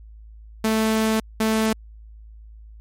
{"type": "tone bursts at uneven times", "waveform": "sawtooth", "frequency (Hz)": 220, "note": "A3", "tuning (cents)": 0, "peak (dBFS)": -14, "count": 2, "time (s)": [[0.64, 1.2], [1.4, 1.73]], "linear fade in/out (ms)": 5, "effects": ["added 54 Hz sine -40 dBFS peak until 2.8 s", "MP3 64 kbps"]}